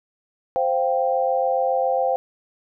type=chord; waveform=sine; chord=C suspended fourth; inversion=none; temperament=just; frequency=523.3 / 697.7 / 784.9 Hz; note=C5 / F5 / G5; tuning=0 / -2 / +2 cents; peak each=-21 / -24 / -23 dBFS; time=0.56-2.16 s; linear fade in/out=0 ms; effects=none